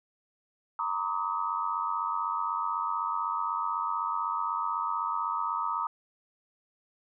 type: tone cluster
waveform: sine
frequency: 929 / 1017 / 1168 / 1264 Hz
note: A#5 / C6 / D6 / D#6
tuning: -6 / -50 / -10 / +27 cents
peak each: -33 / -37 / -34 / -32 dBFS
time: 0.79-5.87 s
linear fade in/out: 2 ms
effects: none